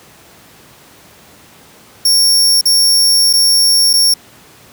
sawtooth tone with dropouts, 5500 Hz, F8, 27 cents flat, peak -5 dBFS, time 2.05-4.14 s, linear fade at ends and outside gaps 5 ms, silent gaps 2.612-2.655 / 3.33-3.335 / 3.932-3.936 s, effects pink hiss -42 dBFS RMS until 4.72 s + high-pass 100 Hz 12 dB/octave

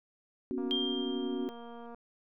sine chord, B suspended second, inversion none, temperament equal, 246.9 / 277.2 / 370 Hz, B3 / C#4 / F#4, 0 / 0 / 0 cents, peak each -36 dBFS, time 0.51-1.49 s, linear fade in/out 0 ms
click train, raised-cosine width 1 ms, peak -35 dBFS, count 322, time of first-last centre 0.58-1.946 s, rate 235 Hz
sine tone with exponential decay, 3191 Hz, G7, 30 cents sharp, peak -28 dBFS, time 0.71-1.86 s, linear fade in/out 0 ms, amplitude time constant 250 ms
effects none

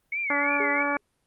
sine tone with vibrato, 2176 Hz, C#7, 33 cents flat, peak -26 dBFS, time 0.12-0.83 s, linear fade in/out 5 ms, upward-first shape sine, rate 3 Hz, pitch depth 160 cents each way
harmonic tone, 286.2 Hz, D4, 45 cents flat, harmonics 1 / 2 / 3 / 4 / 5 / 6 / 8, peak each -31 / -31 / -31 / -31 / -31 / -31 / -31 dBFS, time 0.3-0.97 s, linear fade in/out 2 ms
sine tone with exponential decay, 412.6 Hz, G#4, 11 cents flat, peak -27 dBFS, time 0.6-1.01 s, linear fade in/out 1 ms, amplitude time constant 88 ms
effects pink hiss -72 dBFS RMS until 1.26 s + Opus 32 kbps

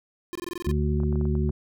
square tone bursts, 350 Hz, F4, 4 cents sharp, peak -31 dBFS, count 9, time 0.33-0.713 s, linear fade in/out 0 ms, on 23 ms, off 22 ms
harmonic tone, 73.6 Hz, D2, 4 cents sharp, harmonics 1 / 2 / 3 / 5, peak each -24 / -27 / -29 / -31 dBFS, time 0.66-1.51 s, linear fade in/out 10 ms
clicks, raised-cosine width 1 ms, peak -28 dBFS, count 8, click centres 1.002 / 1.034 / 1.127 / 1.157 / 1.212 / 1.254 / 1.353 / 1.493 s
effects none

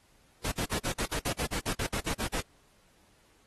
pink noise bursts, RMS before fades -32 dBFS, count 15, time 0.44-2.41 s, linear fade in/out 10 ms, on 80 ms, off 55 ms, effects pink hiss -65 dBFS RMS until 3.46 s + AAC 32 kbps

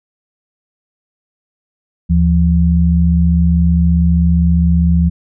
sine tone pair together, 75.95 / 171.2 Hz, D#2 / F3, -41 / -34 cents, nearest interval octave + major second, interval 1407 cents, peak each -11 dBFS, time 2.09-5.1 s, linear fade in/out 20 ms, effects none

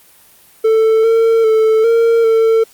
triangle tone with pitch steps, 443.2 / 453.7 / 439.9 / 460.2 / 449.1 Hz, A4 / A#4 / A4 / A#4 / A4, +13 / -47 / 0 / -22 / +35 cents, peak -6 dBFS, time 0.64-2.64 s, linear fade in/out 10 ms, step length 400 ms, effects white hiss -46 dBFS RMS until 2.73 s + Opus 32 kbps

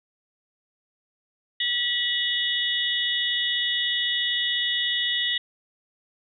sine tone cluster, 1944 / 2934 / 3383 / 3680 Hz, B6 / F#7 / G#7 / A#7, -28 / -15 / +31 / -23 cents, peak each -28 dBFS, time 1.6-5.38 s, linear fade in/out 5 ms, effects none

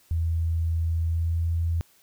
sine tone with pitch glide, 82.41 to 83.46 Hz, E2 to E2, 0 to +22 cents, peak -22 dBFS, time 0.11-1.81 s, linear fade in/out 0 ms, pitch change +22 cents, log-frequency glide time 1.04-1.43 s, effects white hiss -60 dBFS RMS until 2.02 s

